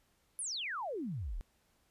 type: exponential sweep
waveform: sine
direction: down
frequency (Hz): 11000 to 30.87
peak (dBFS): -36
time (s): 0.39-1.41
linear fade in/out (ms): 0
effects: pink hiss -73 dBFS RMS until 1.9 s + resampled to 32000 Hz